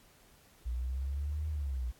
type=linear two-way sweep; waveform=sine; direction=up then down; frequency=58.27 to 77.8 to 58.27 Hz; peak=-32 dBFS; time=0.65-1.92 s; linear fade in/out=20 ms; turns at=1.48 s; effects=pink hiss -62 dBFS RMS until 1.99 s + AAC 64 kbps